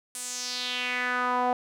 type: tone with band-pass filter sweep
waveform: sawtooth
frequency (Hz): 248.7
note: B3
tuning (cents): +12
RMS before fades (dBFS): -29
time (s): 0.15-1.53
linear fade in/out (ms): 0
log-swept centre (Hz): 9400 to 740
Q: 3.1
effects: none